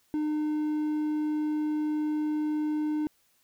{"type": "tone", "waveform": "triangle", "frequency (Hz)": 303.6, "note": "D#4", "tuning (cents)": -42, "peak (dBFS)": -24, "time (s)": [0.14, 3.07], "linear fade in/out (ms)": 0, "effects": ["white hiss -68 dBFS RMS until 3.43 s"]}